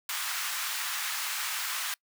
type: high-pass noise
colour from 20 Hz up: pink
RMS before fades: -33 dBFS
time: 0.09-1.94 s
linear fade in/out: 2 ms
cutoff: 1100 Hz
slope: 24 dB/octave
effects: noise-tail reverb RT60 0.1 s tail -25 dB re dry